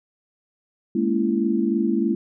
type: chord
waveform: sine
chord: A# half-diminished seventh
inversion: third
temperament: just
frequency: 209.8 / 233.1 / 279.7 / 335.6 Hz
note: G#3 / A#3 / C#4 / E4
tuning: +18 / 0 / +16 / +31 cents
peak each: -23 / -24 / -27 / -23 dBFS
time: 0.95-2.15 s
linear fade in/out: 5 ms
effects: none